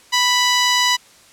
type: tone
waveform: 10% pulse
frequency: 987.8 Hz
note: B5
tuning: in tune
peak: -5 dBFS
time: 0.12-0.97 s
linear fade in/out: 20 ms
effects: white hiss -48 dBFS RMS until 1.32 s + low-pass 9000 Hz 12 dB/octave